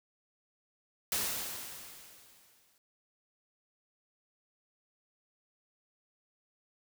white noise with exponential decay, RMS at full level -31 dBFS, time 1.12-2.78 s, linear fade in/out 1 ms, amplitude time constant 360 ms, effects none

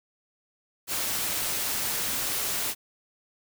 white noise, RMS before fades -29 dBFS, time 0.87-2.75 s, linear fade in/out 50 ms, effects none

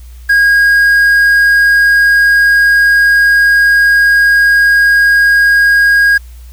triangle tone with quantisation, 1635 Hz, G#6, 28 cents flat, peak -3 dBFS, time 0.29-6.18 s, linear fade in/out 10 ms, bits 5, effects added 60 Hz sine -29 dBFS peak until 6.52 s + white hiss -46 dBFS RMS until 6.52 s

